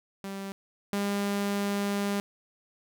sawtooth tone pair in turn, 196 / 201.5 Hz, G3 / G3, 0 / +48 cents, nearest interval unison, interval 48 cents, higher second, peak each -31 / -23 dBFS, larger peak second, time 0.24-0.52 / 0.93-2.2 s, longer second, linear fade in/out 0 ms, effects none

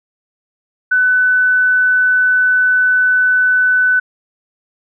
sine tone, 1500 Hz, F#6, 23 cents sharp, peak -9 dBFS, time 0.91-4 s, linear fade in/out 10 ms, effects none

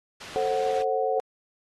white low-pass noise, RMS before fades -43 dBFS, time 0.2-0.83 s, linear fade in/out 10 ms, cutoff 3800 Hz, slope 12 dB/octave
sine chord, F# diminished, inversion first, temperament just, 444 / 532.8 / 740 Hz, A4 / C5 / F#5, +16 / +31 / 0 cents, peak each -27 dBFS, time 0.36-1.2 s, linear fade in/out 0 ms
effects AAC 32 kbps

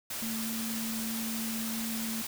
sine tone in noise, 224.6 Hz, A3, 36 cents sharp, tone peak -34 dBFS, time 0.22-2.22 s, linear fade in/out 5 ms, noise white, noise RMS -37 dBFS, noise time 0.1-2.27 s, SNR 0 dB, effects none

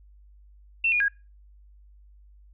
sine tone with pitch steps, 2698 / 2439 / 1639 Hz, E7 / D#7 / G#6, +40 / -35 / -23 cents, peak -20 dBFS, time 0.84-1.083 s, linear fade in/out 5 ms, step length 81 ms, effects noise-tail reverb RT60 0.3 s tail -24 dB re dry + added 50 Hz sine -50 dBFS peak until 2.53 s

